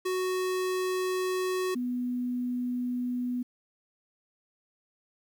square / sine tone pair in turn, 370 / 246.9 Hz, F#4 / B3, 0 / 0 cents, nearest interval perfect fifth, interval 700 cents, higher first, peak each -28 dBFS, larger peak neither, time 0.05-1.75 / 1.75-3.43 s, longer first, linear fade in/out 10 ms, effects 10-bit

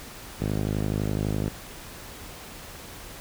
5% pulse tone with band-pass filter, 51.91 Hz, G#1, in tune, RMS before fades -27 dBFS, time 0.4-1.49 s, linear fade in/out 10 ms, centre 110 Hz, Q 0.7, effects pink hiss -42 dBFS RMS until 3.2 s

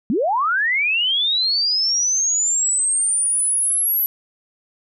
sine linear sweep, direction up, 189 to 11830 Hz, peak -16 dBFS, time 0.1-4.06 s, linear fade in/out 0 ms, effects none

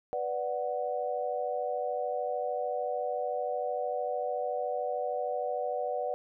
sine chord, B minor, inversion none, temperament equal, 493.9 / 587.3 / 740 Hz, B4 / D5 / F#5, 0 / 0 / 0 cents, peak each -34 dBFS, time 0.13-6.14 s, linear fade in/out 0 ms, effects none

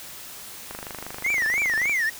click train, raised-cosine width 0.5 ms, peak -19 dBFS, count 31, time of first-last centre 0.71-1.896 s, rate 25.3 Hz
triangle tone with vibrato, 2023 Hz, B6, 41 cents sharp, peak -19 dBFS, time 1.24-2.1 s, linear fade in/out 10 ms, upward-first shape triangle, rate 3.4 Hz, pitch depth 290 cents each way
effects white hiss -40 dBFS RMS until 2.19 s

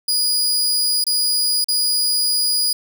sawtooth tone with dropouts, 4905 Hz, D#8, 26 cents flat, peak -13 dBFS, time 0.08-2.73 s, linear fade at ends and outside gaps 5 ms, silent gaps 1.041-1.066 / 1.644-1.684 s, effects none

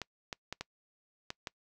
clicks, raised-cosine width 0.2 ms, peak -20 dBFS, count 6, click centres 0.017 / 0.328 / 0.526 / 0.61 / 1.304 / 1.472 s, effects noise-tail reverb RT60 0.1 s tail -25 dB re dry

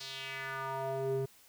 square tone with band-pass filter sweep, 134.4 Hz, C3, 47 cents sharp, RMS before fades -37 dBFS, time 0-1.26 s, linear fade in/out 10 ms, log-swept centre 4700 to 300 Hz, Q 2.7, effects white hiss -61 dBFS RMS until 1.48 s

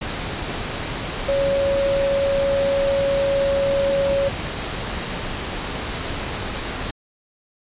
sine tone in noise, 554.4 Hz, C#5, in tune, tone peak -17 dBFS, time 1.28-4.29 s, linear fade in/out 10 ms, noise pink, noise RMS -27 dBFS, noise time 0.01-6.91 s, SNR +7 dB, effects resampled to 8000 Hz

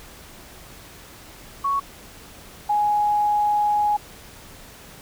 sine tone pair in turn, 1112 / 833.1 Hz, C#6 / G#5, +5 / +5 cents, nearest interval perfect fourth, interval 500 cents, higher first, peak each -19 / -17 dBFS, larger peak second, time 1.64-1.8 / 2.69-3.97 s, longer second, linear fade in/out 10 ms, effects pink hiss -44 dBFS RMS until 5.01 s

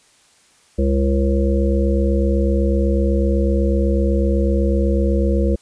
harmonic tone, 68 Hz, C#2, 33 cents flat, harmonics 1 / 3 / 5 / 7 / 8, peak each -16 / -21 / -23 / -24 / -25 dBFS, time 0.78-5.56 s, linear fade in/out 10 ms, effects white hiss -54 dBFS RMS until 5.61 s + resampled to 22050 Hz

